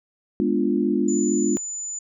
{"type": "chord", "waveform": "sine", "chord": "G# diminished seventh", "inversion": "none", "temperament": "equal", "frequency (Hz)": [207.7, 246.9, 293.7, 349.2], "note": ["G#3", "B3", "D4", "F4"], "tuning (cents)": [0, 0, 0, 0], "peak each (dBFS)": -24, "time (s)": [0.4, 1.57], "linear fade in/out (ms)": 0}
{"type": "tone", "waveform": "sine", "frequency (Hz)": 7000, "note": "A8", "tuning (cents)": -10, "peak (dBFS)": -28, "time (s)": [1.08, 1.99], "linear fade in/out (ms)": 5}
{"effects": []}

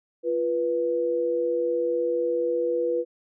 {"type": "tone pair together", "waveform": "sine", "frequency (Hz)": [345.8, 489.6], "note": ["F4", "B4"], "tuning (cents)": [-17, -15], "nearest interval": "tritone", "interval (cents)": 602, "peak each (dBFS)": [-28, -23], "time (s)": [0.23, 3.05], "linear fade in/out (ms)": 50, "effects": []}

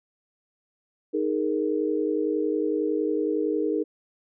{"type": "chord", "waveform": "sine", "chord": "D# suspended fourth", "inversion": "none", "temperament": "equal", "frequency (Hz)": [311.1, 415.3, 466.2], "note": ["D#4", "G#4", "A#4"], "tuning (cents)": [0, 0, 0], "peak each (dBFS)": [-26, -27, -28], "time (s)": [1.13, 3.84], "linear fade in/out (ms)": 20, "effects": []}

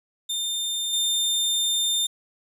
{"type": "tone with level steps", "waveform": "sawtooth", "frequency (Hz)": 3610, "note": "A7", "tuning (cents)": 44, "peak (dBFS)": [-22, -18], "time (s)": [0.29, 2.07], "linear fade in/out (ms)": 10, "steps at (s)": 0.93, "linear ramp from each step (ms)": 2, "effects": ["resampled to 32000 Hz"]}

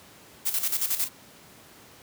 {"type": "noise with tremolo", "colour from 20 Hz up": "blue", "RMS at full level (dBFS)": -25, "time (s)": [0.45, 1.09], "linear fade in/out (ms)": 20, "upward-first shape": "square", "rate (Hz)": 11, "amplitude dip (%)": 65, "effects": ["pink hiss -51 dBFS RMS until 2.02 s", "high-pass 100 Hz 12 dB/octave"]}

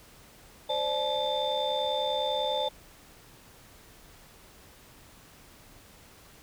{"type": "tone cluster", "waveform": "sine", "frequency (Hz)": [522, 592, 862, 3562], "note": ["C5", "D5", "A5", "A7"], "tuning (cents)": [-4, 14, -36, 21], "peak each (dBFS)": -31, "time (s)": [0.69, 2.69], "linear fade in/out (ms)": 10, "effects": ["tanh soft clip ceiling -20 dBFS", "pink hiss -54 dBFS RMS until 6.42 s"]}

